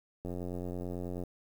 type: click train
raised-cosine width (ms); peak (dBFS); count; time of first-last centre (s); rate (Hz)
2; -26; 89; 0.25-1.237; 89.2
effects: 9-bit